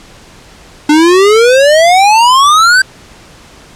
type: exponential sweep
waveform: square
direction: up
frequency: 293.7 to 1574 Hz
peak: -4 dBFS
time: 0.89-2.82 s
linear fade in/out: 5 ms
effects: pink hiss -37 dBFS RMS until 3.75 s + low-pass 8000 Hz 12 dB/octave